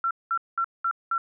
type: tone bursts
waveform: sine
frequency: 1355 Hz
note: E6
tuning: 47 cents sharp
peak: -22 dBFS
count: 5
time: 0.04-1.18 s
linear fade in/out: 2 ms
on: 68 ms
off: 200 ms
effects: none